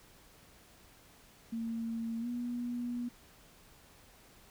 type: tone with pitch glide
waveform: sine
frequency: 228.3 to 241.9 Hz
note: A#3 to B3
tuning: -36 to -36 cents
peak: -34 dBFS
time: 1.52-3.09 s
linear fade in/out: 10 ms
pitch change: +100 cents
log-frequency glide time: 2.2-2.27 s
effects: pink hiss -60 dBFS RMS until 4.5 s